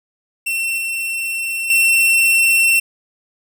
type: tone with level steps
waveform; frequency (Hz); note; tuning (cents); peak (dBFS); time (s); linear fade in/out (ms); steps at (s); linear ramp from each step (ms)
45% pulse; 2704; E7; +43; -18 / -20 / -11; 0.46-2.8; 10; 0.78 / 1.7; 2
effects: none